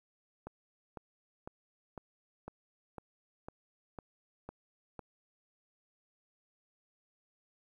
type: click train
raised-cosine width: 1 ms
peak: -29 dBFS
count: 10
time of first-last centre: 0.47-4.993 s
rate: 1.99 Hz
effects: 11-bit